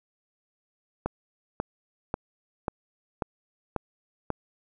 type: click train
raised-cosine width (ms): 1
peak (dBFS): -13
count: 7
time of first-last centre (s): 1.06-4.303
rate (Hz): 1.85
effects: none